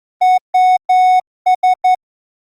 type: tone bursts at uneven times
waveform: triangle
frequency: 738 Hz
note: F#5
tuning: 5 cents flat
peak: -5 dBFS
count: 6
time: 0.21-0.38 / 0.54-0.77 / 0.89-1.2 / 1.46-1.55 / 1.63-1.74 / 1.84-1.95 s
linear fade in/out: 10 ms
effects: Opus 32 kbps